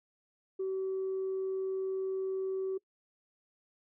sine tone, 381.1 Hz, G4, 49 cents flat, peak -30 dBFS, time 0.59-2.78 s, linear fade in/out 10 ms, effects noise-tail reverb RT60 0.1 s tail -23 dB re dry + tanh soft clip ceiling -28 dBFS

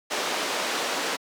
pink band-pass noise, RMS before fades -28 dBFS, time 0.1-1.17 s, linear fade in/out 20 ms, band 380 to 6500 Hz, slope 12 dB/octave, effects high-pass 200 Hz 12 dB/octave

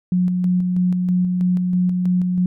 sine tone with tremolo, 180.7 Hz, F#3, 41 cents flat, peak -14 dBFS, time 0.12-2.46 s, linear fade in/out 2 ms, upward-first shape square, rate 3.1 Hz, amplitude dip 30%, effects none

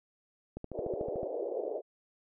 click train, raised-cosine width 2 ms, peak -26 dBFS, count 10, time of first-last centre 0.57-1.232 s, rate 13.6 Hz
pink band-pass noise, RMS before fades -36 dBFS, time 0.72-1.82 s, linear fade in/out 50 ms, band 370 to 640 Hz, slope 48 dB/octave
effects none

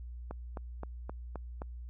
click train, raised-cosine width 1 ms, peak -26 dBFS, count 6, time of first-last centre 0.31-1.619 s, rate 3.82 Hz, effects added 60 Hz sine -41 dBFS peak until 1.89 s

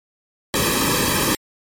pink noise with comb filter, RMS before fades -19 dBFS, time 0.54-1.35 s, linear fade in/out 0 ms, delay 1.4 ms, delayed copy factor -0.95, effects MP3 64 kbps

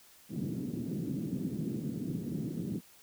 pink band-pass noise, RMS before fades -36 dBFS, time 0.29-2.81 s, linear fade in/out 50 ms, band 150 to 290 Hz, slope 24 dB/octave, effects white hiss -59 dBFS RMS until 3.02 s

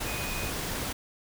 sine tone in noise, 2489 Hz, D#7, in tune, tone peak -38 dBFS, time 0.06-0.51 s, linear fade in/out 10 ms, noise pink, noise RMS -33 dBFS, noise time 0-0.93 s, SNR -8 dB, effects none

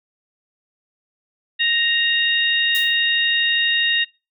harmonic tone, 932.3 Hz, A#5, in tune, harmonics 2 / 3 / 4, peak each -20 / -20 / -20 dBFS, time 1.59-4.05 s, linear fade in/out 20 ms
blue noise with exponential decay, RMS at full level -26 dBFS, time 2.75-3.01 s, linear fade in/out 0 ms, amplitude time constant 55 ms
effects noise-tail reverb RT60 0.3 s tail -25 dB re dry

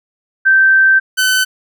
sine / sawtooth tone pair in turn, 1557 / 1517.1 Hz, G6 / F#6, -12 / +43 cents, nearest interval unison, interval 45 cents, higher first, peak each -6 / -7 dBFS, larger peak first, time 0.45-1 / 1.17-1.45 s, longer first, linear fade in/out 20 ms, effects none

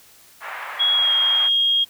white band-pass noise, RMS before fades -32 dBFS, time 0.4-1.5 s, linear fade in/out 50 ms, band 710 to 2000 Hz, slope 24 dB/octave
sine tone with pitch glide, 3322 to 3256 Hz, G#7 to G#7, 0 to -35 cents, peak -15 dBFS, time 0.79-1.85 s, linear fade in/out 20 ms, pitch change -35 cents, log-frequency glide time 0.94-1.12 s
effects white hiss -50 dBFS RMS until 1.89 s

